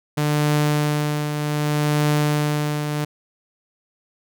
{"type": "tone with tremolo", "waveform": "sawtooth", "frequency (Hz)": 149, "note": "D3", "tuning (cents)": 25, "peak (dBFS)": -12, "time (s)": [0.17, 3.05], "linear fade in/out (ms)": 10, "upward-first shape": "triangle", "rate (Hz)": 0.65, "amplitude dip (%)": 55, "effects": []}